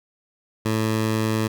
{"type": "tone", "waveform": "15% pulse", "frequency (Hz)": 110, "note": "A2", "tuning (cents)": 0, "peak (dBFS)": -14, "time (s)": [0.65, 1.48], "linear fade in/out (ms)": 10, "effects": []}